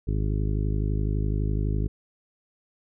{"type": "harmonic tone", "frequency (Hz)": 51.91, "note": "G#1", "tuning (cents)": 0, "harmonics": [1, 2, 3, 4, 5, 6, 7, 8], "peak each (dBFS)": [-25, -28, -32, -38, -38, -38, -41, -40], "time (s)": [0.07, 1.88], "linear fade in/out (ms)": 10, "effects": []}